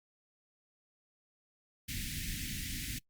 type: band-stop noise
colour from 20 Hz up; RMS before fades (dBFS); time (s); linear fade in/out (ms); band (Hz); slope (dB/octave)
pink; -39; 1.88-2.99; 10; 290 to 1800; 48
effects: noise-tail reverb RT60 0.1 s tail -25 dB re dry + Opus 48 kbps